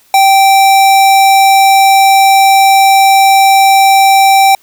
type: tone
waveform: square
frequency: 780 Hz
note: G5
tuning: 9 cents flat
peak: -4 dBFS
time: 0.14-4.55 s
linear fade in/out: 2 ms
effects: white hiss -48 dBFS RMS until 4.62 s